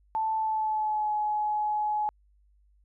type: tone with pitch glide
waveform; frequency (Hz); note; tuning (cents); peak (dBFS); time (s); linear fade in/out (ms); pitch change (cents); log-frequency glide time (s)
sine; 880 to 845.1; A5 to G#5; 0 to +30; -25; 0.15-2.09; 0; -70; 0.35-1.13
effects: added 50 Hz sine -60 dBFS peak until 2.84 s